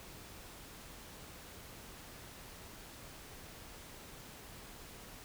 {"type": "silence", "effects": ["pink hiss -52 dBFS RMS until 5.24 s"]}